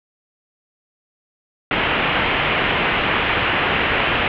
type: low-pass noise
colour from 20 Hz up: white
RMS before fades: -19 dBFS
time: 1.71-4.28 s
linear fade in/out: 2 ms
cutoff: 3000 Hz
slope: 48 dB/octave
effects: none